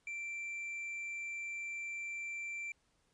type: tone with tanh clipping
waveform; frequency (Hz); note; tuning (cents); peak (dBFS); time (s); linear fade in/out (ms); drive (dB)
sine; 2349; D7; 0; -40; 0.07-2.72; 2; 4
effects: pink hiss -75 dBFS RMS until 3.13 s + resampled to 22050 Hz